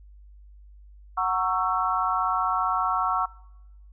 sine chord, F# dominant seventh, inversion none, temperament just, 740 / 925 / 1110 / 1332 Hz, F#5 / A#5 / C#6 / E6, 0 / -14 / +2 / +18 cents, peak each -28 / -31 / -26 / -27 dBFS, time 1.17-3.26 s, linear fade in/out 10 ms, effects noise-tail reverb RT60 1.0 s tail -23 dB re dry + added 50 Hz sine -46 dBFS peak until 3.92 s

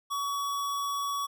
square tone, 1129 Hz, C#6, 31 cents sharp, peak -30 dBFS, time 0.1-1.27 s, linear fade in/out 20 ms, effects none

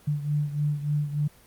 sine beating tone pair, 146.83 / 150.23 Hz, D3 / D3, 0 / +40 cents, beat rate 3.4 Hz, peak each -25 / -30 dBFS, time 0.07-1.28 s, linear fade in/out 10 ms, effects pink hiss -55 dBFS RMS until 1.46 s + Opus 24 kbps

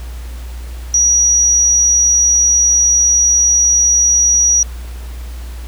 sine tone, 5790 Hz, F#8, 38 cents flat, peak -8 dBFS, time 0.94-4.63 s, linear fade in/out 2 ms, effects added 60 Hz sine -24 dBFS peak until 5.67 s + pink hiss -39 dBFS RMS until 5.67 s

